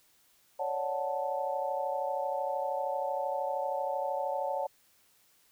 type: chord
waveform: sine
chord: D major seventh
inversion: third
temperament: equal with one note detuned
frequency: 554.4 / 587.3 / 737.4 / 880 Hz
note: C#5 / D5 / F#5 / A5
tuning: 0 / 0 / -6 / 0 cents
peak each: -34 / -38 / -36 / -35 dBFS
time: 0.59-4.67 s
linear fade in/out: 10 ms
effects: white hiss -66 dBFS RMS until 5.51 s